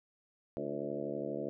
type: harmonic tone with a mistuned harmonic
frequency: 72.2 Hz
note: D2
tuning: 29 cents flat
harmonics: 2 / 3 / 4 / 5 / 6 / 7 / 8 / 9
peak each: -48 / -44 / -43 / -42 / -44 / -42 / -43 / -45 dBFS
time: 0.57-1.49 s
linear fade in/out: 0 ms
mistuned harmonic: 5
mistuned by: -43 cents
effects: none